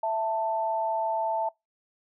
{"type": "tone pair together", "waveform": "sine", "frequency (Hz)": [660.9, 886], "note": ["E5", "A5"], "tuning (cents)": [4, 12], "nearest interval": "perfect fourth", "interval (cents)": 508, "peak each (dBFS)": [-28, -27], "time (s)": [0.03, 1.49], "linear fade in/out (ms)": 5, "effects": ["noise-tail reverb RT60 0.2 s tail -24 dB re dry"]}